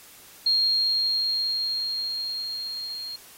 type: tone with level ramp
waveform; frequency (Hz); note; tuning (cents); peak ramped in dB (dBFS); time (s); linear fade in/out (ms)
sine; 4235; C8; +20; -18 to -32; 0.46-3.16; 5
effects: white hiss -49 dBFS RMS until 3.37 s + AAC 48 kbps